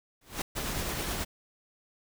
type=noise with exponential growth; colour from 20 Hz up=pink; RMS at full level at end=-28 dBFS; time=0.21-0.42 s; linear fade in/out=5 ms; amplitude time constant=45 ms
type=noise with tremolo; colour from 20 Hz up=pink; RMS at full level=-32 dBFS; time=0.55-1.25 s; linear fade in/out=20 ms; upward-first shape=triangle; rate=9.3 Hz; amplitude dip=30%
effects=none